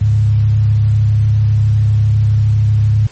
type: tone with frequency modulation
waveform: sine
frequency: 106.1 Hz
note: G#2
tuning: 38 cents sharp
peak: -8 dBFS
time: 0.01-3.07 s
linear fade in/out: 5 ms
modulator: 32.5 Hz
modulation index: 0.45
effects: pink hiss -40 dBFS RMS until 3.11 s + MP3 32 kbps